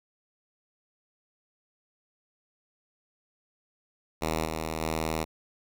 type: tone with level steps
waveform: 5% pulse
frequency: 79.6 Hz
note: D#2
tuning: 40 cents sharp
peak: -16 / -20 / -17 dBFS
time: 4.21-5.25 s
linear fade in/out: 20 ms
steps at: 4.45 / 4.81 s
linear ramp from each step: 10 ms
effects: none